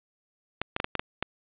clicks, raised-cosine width 0.3 ms, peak -11 dBFS, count 7, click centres 0.616 / 0.764 / 0.801 / 0.844 / 0.953 / 0.995 / 1.226 s, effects resampled to 8000 Hz + 8-bit

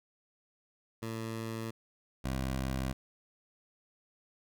15% pulse tone pair in turn, 112.7 / 65.61 Hz, A2 / C2, +42 / +5 cents, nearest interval major sixth, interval 937 cents, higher first, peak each -30 / -26 dBFS, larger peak second, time 1.02-1.71 / 2.24-2.93 s, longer neither, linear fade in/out 10 ms, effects none

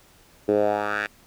10% pulse tone with band-pass filter sweep, 103.83 Hz, G#2, in tune, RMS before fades -23 dBFS, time 0.48-1.07 s, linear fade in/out 10 ms, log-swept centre 380 to 2000 Hz, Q 3, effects pink hiss -55 dBFS RMS until 1.26 s

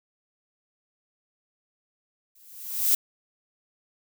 violet noise with exponential growth, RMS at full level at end -18 dBFS, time 2.35-2.95 s, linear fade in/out 5 ms, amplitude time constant 130 ms, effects none

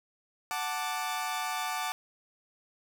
sawtooth chord, D major, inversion first, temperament equal, 740 / 880 / 1174.7 Hz, F#5 / A5 / D6, 0 / 0 / 0 cents, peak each -32 dBFS, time 0.51-1.92 s, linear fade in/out 0 ms, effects none

